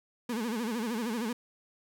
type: tone with vibrato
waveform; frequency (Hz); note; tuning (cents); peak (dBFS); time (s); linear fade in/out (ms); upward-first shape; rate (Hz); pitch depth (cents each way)
35% pulse; 228.3; A#3; -36; -29; 0.29-1.33; 5; sine; 13; 140
effects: none